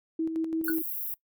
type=tone with tremolo; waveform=sine; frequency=323.4 Hz; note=E4; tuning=33 cents flat; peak=-25 dBFS; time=0.19-0.82 s; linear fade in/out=5 ms; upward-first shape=square; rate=5.9 Hz; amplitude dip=45%
type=high-pass noise; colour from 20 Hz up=white; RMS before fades=-34 dBFS; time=0.64-1.14 s; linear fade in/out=2 ms; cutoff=12000 Hz; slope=48 dB/octave
type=tone with exponential decay; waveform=triangle; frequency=1476 Hz; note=F#6; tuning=5 cents flat; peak=-22 dBFS; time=0.68-0.76 s; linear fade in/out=2 ms; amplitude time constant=17 ms
effects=noise-tail reverb RT60 0.1 s tail -20 dB re dry